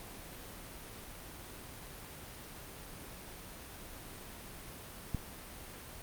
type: click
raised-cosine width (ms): 5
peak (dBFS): -21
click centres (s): 5.147
effects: pink hiss -48 dBFS RMS until 6.02 s + Opus 32 kbps